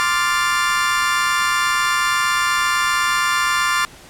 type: chord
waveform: 35% pulse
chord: D minor seventh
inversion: third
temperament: equal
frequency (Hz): 1046.5 / 1174.7 / 1396.9 / 1760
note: C6 / D6 / F6 / A6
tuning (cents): 0 / 0 / 0 / 0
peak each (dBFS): -20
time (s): 0-3.85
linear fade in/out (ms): 0
effects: pink hiss -42 dBFS RMS until 4.09 s + low-pass 11000 Hz 12 dB/octave